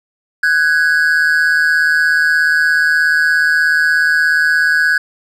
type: tone pair together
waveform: triangle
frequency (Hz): 1496.2 / 1653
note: F#6 / G#6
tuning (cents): +19 / -9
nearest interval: major second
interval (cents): 172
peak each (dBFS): -11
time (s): 0.43-4.98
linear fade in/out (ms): 5
effects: none